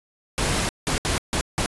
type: noise bursts at uneven times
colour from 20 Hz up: pink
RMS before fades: -23 dBFS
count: 5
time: 0.38-0.69 / 0.87-0.98 / 1.05-1.18 / 1.33-1.41 / 1.58-1.66 s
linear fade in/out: 0 ms
effects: resampled to 24000 Hz